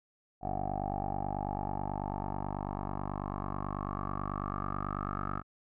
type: tone with low-pass filter sweep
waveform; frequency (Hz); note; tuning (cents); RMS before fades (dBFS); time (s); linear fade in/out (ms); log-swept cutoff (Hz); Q
10% pulse; 49.15; G1; +5; -36; 0.41-5.43; 50; 740 to 1300; 8.4
effects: none